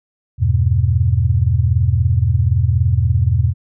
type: chord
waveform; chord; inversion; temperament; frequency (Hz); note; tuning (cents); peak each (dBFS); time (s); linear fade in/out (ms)
sine; E minor; none; equal with one note detuned; 82.41 / 99.65 / 123.47; E2 / G2 / B2; 0 / +29 / 0; -16; 0.38-3.54; 50
effects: none